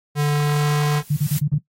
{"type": "tone with pitch glide", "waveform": "square", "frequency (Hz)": [146.83, 147.94], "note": ["D3", "D3"], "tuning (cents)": [0, 13], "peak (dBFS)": -17, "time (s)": [0.15, 1.03], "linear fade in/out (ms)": 50, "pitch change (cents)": 13, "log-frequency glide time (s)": [0.27, 0.78]}
{"type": "noise with exponential growth", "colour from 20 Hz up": "blue", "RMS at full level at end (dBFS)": -26, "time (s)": [0.65, 1.39], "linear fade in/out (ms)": 5, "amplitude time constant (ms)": 160}
{"type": "tone bursts", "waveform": "sine", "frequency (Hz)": 147, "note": "D3", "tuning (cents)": 2, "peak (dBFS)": -15, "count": 5, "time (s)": [1.1, 1.585], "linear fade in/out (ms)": 10, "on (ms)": 69, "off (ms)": 35}
{"effects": ["noise-tail reverb RT60 0.1 s tail -17 dB re dry", "AAC 48 kbps"]}